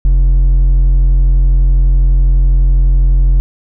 sine tone with hard clipping, 44 Hz, F1, 14 cents sharp, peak -7 dBFS, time 0.05-3.4 s, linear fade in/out 0 ms, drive 4 dB, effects none

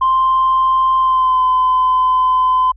sine tone with pitch glide, 1046.5 to 1022 Hz, C6 to C6, 0 to -41 cents, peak -9 dBFS, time 0.01-2.72 s, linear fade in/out 10 ms, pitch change -41 cents, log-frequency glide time 0.98-1.43 s, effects tanh soft clip ceiling -7 dBFS + added 50 Hz sine -39 dBFS peak until 2.76 s

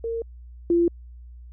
sine tone pair in turn, 458.7 / 342.4 Hz, A#4 / F4, -28 / -34 cents, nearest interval perfect fourth, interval 506 cents, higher first, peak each -25 / -16 dBFS, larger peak second, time 0.04-0.22 / 0.7-0.88 s, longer neither, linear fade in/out 2 ms, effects added 60 Hz sine -40 dBFS peak until 1.52 s

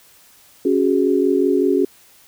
sine chord, C# suspended fourth, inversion none, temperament equal, 277.2 / 370 / 415.3 Hz, C#4 / F#4 / G#4, 0 / 0 / 0 cents, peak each -18 / -17 / -19 dBFS, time 0.65-1.85 s, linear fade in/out 5 ms, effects white hiss -50 dBFS RMS until 2.27 s

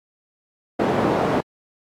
white band-pass noise, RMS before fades -20 dBFS, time 0.79-1.41 s, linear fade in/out 10 ms, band 160 to 600 Hz, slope 12 dB/octave, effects AAC 64 kbps

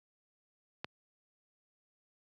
click, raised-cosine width 0.3 ms, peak -21 dBFS, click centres 0.845 s, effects high-pass 100 Hz 12 dB/octave

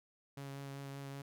sawtooth tone with vibrato, 138.59 Hz, C#3, in tune, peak -40 dBFS, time 0.37-1.22 s, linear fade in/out 5 ms, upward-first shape sine, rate 5.2 Hz, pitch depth 12 cents each way, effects none

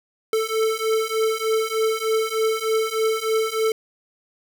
square beating tone pair, 440 / 443.3 Hz, A4 / A4, 0 / +13 cents, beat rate 3.3 Hz, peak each -24 / -23 dBFS, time 0.33-3.72 s, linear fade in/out 2 ms, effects none

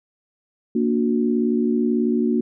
sine chord, Bb augmented, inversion none, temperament just, 233.1 / 291.4 / 364.2 Hz, Bb3 / D4 / F#4, 0 / -13 / -27 cents, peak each -19 / -24 / -23 dBFS, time 0.75-2.41 s, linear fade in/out 5 ms, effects none

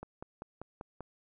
click train, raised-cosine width 1 ms, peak -28 dBFS, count 6, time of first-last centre 0.03-1.007 s, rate 5.12 Hz, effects none

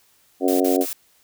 harmonic tone, 91.9 Hz, F#2, 11 cents flat, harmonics 3 / 4 / 5 / 6 / 7 / 8, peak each -20 / -22 / -24 / -26 / -27 / -28 dBFS, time 0.4-0.86 s, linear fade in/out 50 ms
blue noise bursts, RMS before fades -29 dBFS, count 3, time 0.48-0.93 s, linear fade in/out 0 ms, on 120 ms, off 45 ms
effects white hiss -59 dBFS RMS until 1.23 s

